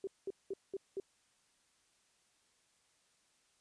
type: tone bursts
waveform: sine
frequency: 389.3 Hz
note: G4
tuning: 12 cents flat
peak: -36 dBFS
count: 5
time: 0.04-1 s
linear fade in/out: 2 ms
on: 32 ms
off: 200 ms
effects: white hiss -73 dBFS RMS until 3.6 s + resampled to 22050 Hz